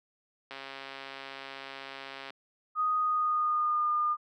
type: click train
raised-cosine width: 0.3 ms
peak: -25 dBFS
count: 245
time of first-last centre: 0.51-2.304 s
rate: 136 Hz
type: tone with pitch glide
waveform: sine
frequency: 1244.5 to 1211.9 Hz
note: D#6 to D#6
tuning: 0 to -46 cents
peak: -25 dBFS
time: 2.75-4.17 s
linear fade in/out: 50 ms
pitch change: -46 cents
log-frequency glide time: 2.98-3.89 s
effects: high-pass 300 Hz 12 dB/octave